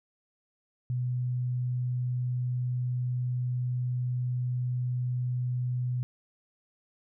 sine tone, 124.5 Hz, B2, 14 cents sharp, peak -27 dBFS, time 0.9-6.03 s, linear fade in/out 0 ms, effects none

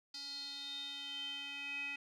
square tone with band-pass filter sweep, 281.9 Hz, C#4, 29 cents sharp, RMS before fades -44 dBFS, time 0.14-1.96 s, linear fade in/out 5 ms, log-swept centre 4600 to 2400 Hz, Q 9.4, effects none

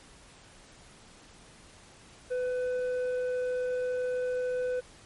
sine tone with tanh clipping, 501 Hz, B4, 25 cents sharp, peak -29 dBFS, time 2.3-4.81 s, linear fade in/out 20 ms, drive 6 dB, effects pink hiss -54 dBFS RMS until 5.05 s + MP3 48 kbps

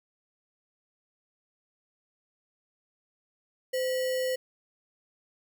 sine tone with sample-and-hold, 514 Hz, C5, 31 cents flat, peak -26 dBFS, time 3.73-4.36 s, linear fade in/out 10 ms, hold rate 2450 Hz, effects none

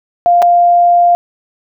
sine tone with dropouts, 698.5 Hz, F5, in tune, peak -5 dBFS, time 0.26-1.15 s, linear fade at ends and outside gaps 0 ms, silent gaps 0.42-0.425 s, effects none

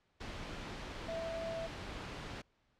sine tone in noise, 659.3 Hz, E5, in tune, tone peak -38 dBFS, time 1.08-1.67 s, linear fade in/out 10 ms, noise pink, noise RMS -44 dBFS, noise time 0.2-2.42 s, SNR +3 dB, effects pink hiss -75 dBFS RMS until 2.79 s + low-pass 4000 Hz 12 dB/octave

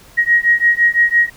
sine beating tone pair, 1886 / 1891.9 Hz, A#6 / A#6, +20 / +25 cents, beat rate 5.9 Hz, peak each -13 dBFS, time 0.17-1.3 s, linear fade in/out 20 ms, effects pink hiss -44 dBFS RMS until 1.36 s

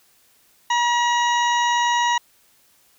harmonic tone with a mistuned harmonic, 957 Hz, A#5, 45 cents sharp, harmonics 1 / 2 / 3 / 4 / 6 / 7, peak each -18 / -24 / -28 / -30 / -34 / -35 dBFS, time 0.7-2.18 s, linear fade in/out 5 ms, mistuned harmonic 6, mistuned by +20 cents, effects white hiss -58 dBFS RMS until 2.98 s

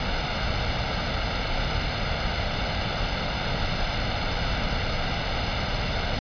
pink noise with comb filter, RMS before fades -26 dBFS, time 0-6.19 s, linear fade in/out 2 ms, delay 1.4 ms, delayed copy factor +0.55, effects resampled to 11025 Hz

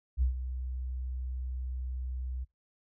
sine tone with ADSR envelope, 63.4 Hz, B1, 46 cents sharp, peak -21 dBFS, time 0.17-2.45 s, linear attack 49 ms, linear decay 110 ms, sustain -12 dB, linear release 20 ms, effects noise-tail reverb RT60 0.2 s tail -26 dB re dry + tanh soft clip ceiling -20 dBFS

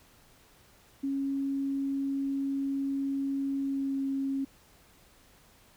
sine tone with pitch glide, 274.8 to 272 Hz, C#4 to C#4, -15 to -33 cents, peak -28 dBFS, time 1.03-4.45 s, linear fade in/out 10 ms, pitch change -18 cents, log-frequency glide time 3.6-4.02 s, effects pink hiss -60 dBFS RMS until 5.76 s

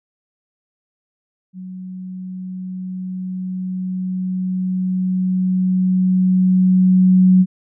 sine tone with level ramp, 185 Hz, F#3, in tune, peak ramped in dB -29 to -7 dBFS, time 1.53-7.46 s, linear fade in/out 50 ms, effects none

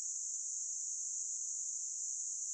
white band-pass noise, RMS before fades -41 dBFS, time 0-2.53 s, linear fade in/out 0 ms, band 6300 to 7200 Hz, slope 96 dB/octave, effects none

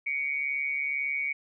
sine tone with amplitude modulation, 2247 Hz, C#7, 23 cents sharp, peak -24 dBFS, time 0.06-1.33 s, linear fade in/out 10 ms, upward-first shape sine, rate 142 Hz, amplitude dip 70%, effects none

